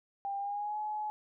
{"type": "tone with pitch glide", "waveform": "sine", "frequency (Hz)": [796, 848.2], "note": ["G5", "G#5"], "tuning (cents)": [26, 36], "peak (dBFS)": -33, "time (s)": [0.25, 1.1], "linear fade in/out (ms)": 0, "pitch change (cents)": 110, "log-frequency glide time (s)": [0.38, 0.78], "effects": []}